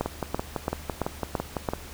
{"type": "two click trains", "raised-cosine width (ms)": 1, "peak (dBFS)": [-11, -13], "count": [6, 11], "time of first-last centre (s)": [[0.01, 1.688], [0.06, 1.735]], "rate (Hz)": [2.98, 5.97], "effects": ["added 74 Hz sine -44 dBFS peak until 1.93 s", "pink hiss -44 dBFS RMS until 1.93 s"]}